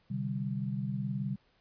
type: chord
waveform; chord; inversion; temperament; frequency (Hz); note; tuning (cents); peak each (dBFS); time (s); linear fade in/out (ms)
sine; C suspended second; none; equal with one note detuned; 130.81 / 149.66 / 196; C3 / D3 / G3; 0 / +33 / 0; -35 / -38 / -35; 0.1-1.36; 10
effects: pink hiss -69 dBFS RMS until 1.6 s + resampled to 11025 Hz